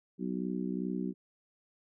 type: harmonic tone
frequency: 62.5 Hz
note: B1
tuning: 21 cents sharp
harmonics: 3 / 4 / 5 / 6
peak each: -35 / -37 / -39 / -41 dBFS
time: 0.18-1.14 s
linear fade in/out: 50 ms
effects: none